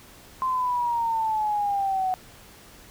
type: exponential sweep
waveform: sine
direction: down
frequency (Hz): 1046.5 to 740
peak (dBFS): -22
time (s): 0.42-2.14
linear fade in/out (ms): 0
effects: pink hiss -49 dBFS RMS until 2.9 s